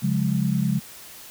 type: chord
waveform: sine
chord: Db major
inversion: none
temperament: equal with one note detuned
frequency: 138.59 / 178.08 / 207.7 Hz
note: Db3 / F3 / Ab3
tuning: 0 / +34 / 0 cents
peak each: -24 dBFS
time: 0.02-0.8 s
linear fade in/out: 20 ms
effects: white hiss -43 dBFS RMS until 1.3 s